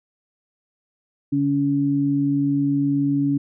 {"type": "tone pair together", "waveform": "sine", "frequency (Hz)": [142.8, 281.7], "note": ["D3", "C#4"], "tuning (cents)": [-48, 28], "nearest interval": "octave", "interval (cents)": 1176, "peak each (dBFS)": [-24, -18], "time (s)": [1.32, 3.38], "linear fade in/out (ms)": 10, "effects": []}